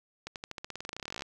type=accelerating click train; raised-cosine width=0.2 ms; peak=-21 dBFS; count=25; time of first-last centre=0.27-1.221 s; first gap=88 ms; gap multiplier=0.92; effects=none